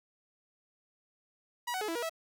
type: tone with pitch steps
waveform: sawtooth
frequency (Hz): 966 / 747 / 425.3 / 331.1 / 477.1 / 652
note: B5 / F#5 / G#4 / E4 / A#4 / E5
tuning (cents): -39 / +16 / +41 / +8 / +40 / -19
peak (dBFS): -29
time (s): 1.67-2.096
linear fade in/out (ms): 10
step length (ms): 71
effects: none